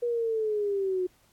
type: linear sweep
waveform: sine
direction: down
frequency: 483.4 to 360.7 Hz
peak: -25 dBFS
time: 0.02-1.07 s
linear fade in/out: 10 ms
effects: pink hiss -64 dBFS RMS until 1.32 s + AAC 64 kbps